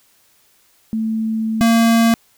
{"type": "tone pair in turn", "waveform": ["sine", "square"], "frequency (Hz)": [221.3, 229.1], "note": ["A3", "A#3"], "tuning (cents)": [10, -30], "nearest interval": "minor second", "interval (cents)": 60, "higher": "second", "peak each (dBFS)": [-17, -11], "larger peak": "second", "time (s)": [[0.93, 1.61], [1.61, 2.14]], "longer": "first", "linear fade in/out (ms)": 0, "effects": ["white hiss -56 dBFS RMS until 2.37 s"]}